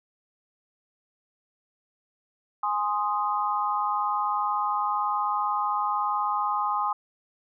sine chord, Ab major, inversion none, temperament equal, 830.6 / 1046.5 / 1244.5 Hz, Ab5 / C6 / Eb6, 0 / 0 / 0 cents, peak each -28 / -28 / -28 dBFS, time 2.63-6.93 s, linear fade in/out 5 ms, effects none

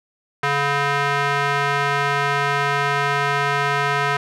square tone with band-pass filter, 141.9 Hz, C#3, 41 cents sharp, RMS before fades -20 dBFS, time 0.43-4.17 s, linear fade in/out 5 ms, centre 1500 Hz, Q 1.3, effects none

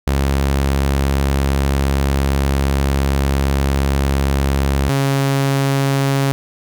sawtooth tone pair in turn, 68.7 / 137.4 Hz, C#2 / C#3, -15 / -15 cents, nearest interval octave, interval 1200 cents, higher second, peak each -10 dBFS, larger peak neither, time 0.07-4.89 / 4.89-6.32 s, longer first, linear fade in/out 0 ms, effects none

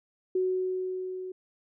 sine tone with level ramp, 371 Hz, F#4, 5 cents sharp, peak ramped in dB -23 to -35 dBFS, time 0.35-1.32 s, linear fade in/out 5 ms, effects none

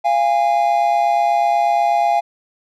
triangle tone pair together, 691 / 819.2 Hz, F5 / G#5, -19 / -24 cents, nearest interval minor third, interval 295 cents, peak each -14 dBFS, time 0.04-2.21 s, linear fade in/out 20 ms, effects none

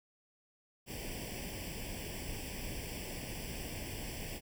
pink noise with comb filter, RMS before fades -42 dBFS, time 0.86-4.41 s, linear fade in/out 50 ms, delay 0.38 ms, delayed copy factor +0.9, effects none

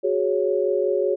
sine chord, F# suspended second, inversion none, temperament equal, 370 / 415.3 / 554.4 Hz, F#4 / G#4 / C#5, 0 / 0 / 0 cents, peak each -23 dBFS, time 0.03-1.16 s, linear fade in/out 20 ms, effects none

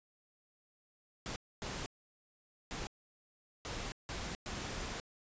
pink noise bursts at uneven times, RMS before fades -41 dBFS, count 6, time 1.26-1.36 / 1.62-1.86 / 2.71-2.87 / 3.65-3.92 / 4.09-4.35 / 4.46-5 s, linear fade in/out 0 ms, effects resampled to 16000 Hz

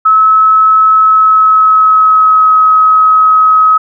sine tone with pitch glide, 1294 to 1274.7 Hz, E6 to D#6, -32 to +41 cents, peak -3 dBFS, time 0.05-3.78 s, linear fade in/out 10 ms, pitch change -27 cents, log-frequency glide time 0.95-2.55 s, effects none

